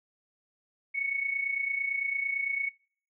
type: tone with amplitude modulation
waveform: sine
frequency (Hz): 2217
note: C#7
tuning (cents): 0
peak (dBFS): -25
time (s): 0.94-2.7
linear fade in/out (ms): 20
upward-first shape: sine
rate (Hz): 28.9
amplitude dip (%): 65
effects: noise-tail reverb RT60 0.5 s tail -24 dB re dry